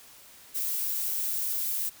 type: noise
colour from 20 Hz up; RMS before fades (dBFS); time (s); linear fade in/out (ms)
violet; -30; 0.54-1.9; 20
effects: white hiss -52 dBFS RMS until 2 s